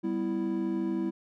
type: chord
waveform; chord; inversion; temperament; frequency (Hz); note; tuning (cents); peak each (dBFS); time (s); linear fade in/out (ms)
triangle; E minor; first; equal with one note detuned; 196 / 249.2 / 329.6; G3 / B3 / E4; 0 / +16 / 0; -31 / -33 / -28; 0.03-1.11; 20
effects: none